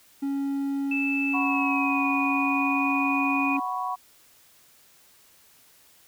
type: tone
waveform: triangle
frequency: 277.2 Hz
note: C#4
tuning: in tune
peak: -23 dBFS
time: 0.22-3.6 s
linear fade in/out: 10 ms
type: tone with pitch glide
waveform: sine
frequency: 2631 to 2469 Hz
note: E7 to D#7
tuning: -4 to -14 cents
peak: -26 dBFS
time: 0.91-3.57 s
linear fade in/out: 5 ms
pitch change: -110 cents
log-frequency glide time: 1.39-2.04 s
type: chord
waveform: sine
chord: F# suspended fourth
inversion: none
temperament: just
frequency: 740 / 986.7 / 1110 Hz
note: F#5 / B5 / C#6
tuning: 0 / -2 / +2 cents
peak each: -31 dBFS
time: 1.33-3.96 s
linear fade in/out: 20 ms
effects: white hiss -57 dBFS RMS until 6.07 s